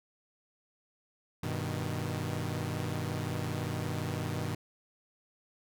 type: chord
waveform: sawtooth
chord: G augmented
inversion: none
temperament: equal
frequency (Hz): 98 / 123.47 / 155.56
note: G2 / B2 / D#3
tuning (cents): 0 / 0 / 0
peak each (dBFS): -33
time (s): 1.43-4.55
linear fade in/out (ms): 5
effects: none